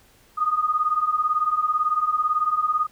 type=beating tone pair; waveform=sine; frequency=1223 / 1241 Hz; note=D#6 / D#6; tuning=-30 / -5 cents; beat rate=18 Hz; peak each=-24 / -21 dBFS; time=0.37-2.87 s; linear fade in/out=20 ms; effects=pink hiss -56 dBFS RMS until 2.91 s